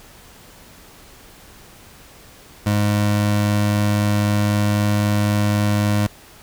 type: tone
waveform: 25% pulse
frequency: 103.83 Hz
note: G#2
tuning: in tune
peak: -12 dBFS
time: 2.66-6.07 s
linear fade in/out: 5 ms
effects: pink hiss -45 dBFS RMS until 6.42 s

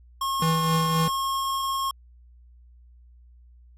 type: tone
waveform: square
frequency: 1082 Hz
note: C#6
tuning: 42 cents flat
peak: -25 dBFS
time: 0.21-1.91 s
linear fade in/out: 5 ms
type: tone with tremolo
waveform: square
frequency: 163 Hz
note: E3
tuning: 19 cents flat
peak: -21 dBFS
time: 0.42-1.08 s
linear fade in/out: 2 ms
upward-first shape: triangle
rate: 3.8 Hz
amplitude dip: 50%
effects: added 60 Hz sine -49 dBFS peak until 3.77 s + AAC 48 kbps

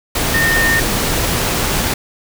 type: tone in noise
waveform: sine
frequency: 1826 Hz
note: A#6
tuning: 36 cents flat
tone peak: -13 dBFS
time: 0.34-0.8 s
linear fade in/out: 5 ms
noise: pink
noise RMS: -17 dBFS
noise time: 0.15-1.94 s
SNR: +1 dB
effects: none

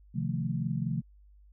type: chord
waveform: sine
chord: F dominant seventh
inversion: second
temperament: equal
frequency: 130.81 / 155.56 / 174.61 / 220 Hz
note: C3 / Eb3 / F3 / A3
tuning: 0 / 0 / 0 / 0 cents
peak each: -33 / -34 / -34 / -36 dBFS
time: 0.14-1.02 s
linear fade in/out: 20 ms
effects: added 50 Hz sine -54 dBFS peak until 1.52 s

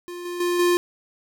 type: tone with level steps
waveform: square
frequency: 351.7 Hz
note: F4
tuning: 12 cents sharp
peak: -33 / -29 / -21 / -17 dBFS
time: 0.08-0.77 s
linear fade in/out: 0 ms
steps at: 0.25 / 0.4 / 0.59 s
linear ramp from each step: 5 ms
effects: none

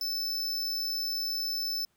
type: tone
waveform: square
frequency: 5274 Hz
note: E8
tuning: in tune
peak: -30 dBFS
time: 0.01-1.85 s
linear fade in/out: 2 ms
effects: pink hiss -72 dBFS RMS until 1.96 s + high-pass 60 Hz 12 dB/octave

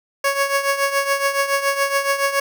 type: tone with tremolo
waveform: 15% pulse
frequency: 555 Hz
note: C#5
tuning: 2 cents sharp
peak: -8 dBFS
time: 0.24-2.4 s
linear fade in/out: 5 ms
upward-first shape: triangle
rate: 7.1 Hz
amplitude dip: 75%
effects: none

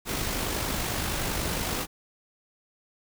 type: noise with amplitude modulation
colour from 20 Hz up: pink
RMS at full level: -28 dBFS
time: 0.05-1.87 s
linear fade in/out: 50 ms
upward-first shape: sine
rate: 50.7 Hz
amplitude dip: 35%
effects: none

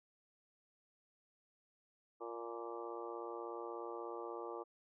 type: harmonic tone with a mistuned harmonic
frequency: 116.54 Hz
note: A#2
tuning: in tune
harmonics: 3 / 4 / 5 / 6 / 7 / 8 / 9 / 10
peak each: -48 / -47 / -52 / -56 / -52 / -55 / -57 / -51 dBFS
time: 2.2-4.64 s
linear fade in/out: 20 ms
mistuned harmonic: 7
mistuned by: +33 cents
effects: none

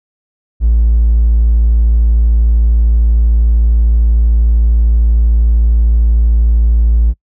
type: tone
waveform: triangle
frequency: 56.5 Hz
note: A1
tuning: 47 cents sharp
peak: -3 dBFS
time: 0.6-7.14 s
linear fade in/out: 50 ms
effects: noise-tail reverb RT60 0.1 s tail -26 dB re dry + tanh soft clip ceiling -2 dBFS

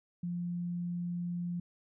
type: tone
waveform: sine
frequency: 174.61 Hz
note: F3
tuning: in tune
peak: -33 dBFS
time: 0.23-1.6 s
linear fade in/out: 5 ms
effects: none

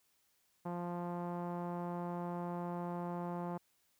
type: tone with low-pass filter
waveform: sawtooth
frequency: 174.61 Hz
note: F3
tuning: in tune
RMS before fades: -40 dBFS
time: 0.65-3.58 s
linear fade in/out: 10 ms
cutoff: 930 Hz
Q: 2.4
effects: white hiss -75 dBFS RMS until 3.99 s

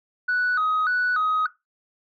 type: tone with vibrato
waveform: sine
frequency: 1365 Hz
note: F6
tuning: 40 cents flat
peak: -18 dBFS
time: 0.28-1.47 s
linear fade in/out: 10 ms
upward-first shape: square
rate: 1.7 Hz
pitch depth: 140 cents each way
effects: noise-tail reverb RT60 0.2 s tail -18 dB re dry + tanh soft clip ceiling -17 dBFS

